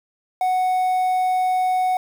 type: tone with quantisation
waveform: triangle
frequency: 740 Hz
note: F#5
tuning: in tune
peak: -15 dBFS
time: 0.41-1.97 s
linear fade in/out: 2 ms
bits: 7
effects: none